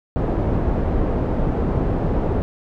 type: low-pass noise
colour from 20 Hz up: pink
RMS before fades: -20 dBFS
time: 0.16-2.42 s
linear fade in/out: 0 ms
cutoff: 610 Hz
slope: 12 dB/octave
effects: none